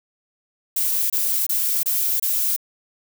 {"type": "noise bursts", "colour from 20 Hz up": "violet", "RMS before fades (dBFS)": -21, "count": 5, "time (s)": [0.76, 2.564], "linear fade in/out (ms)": 5, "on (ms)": 340, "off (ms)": 26, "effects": []}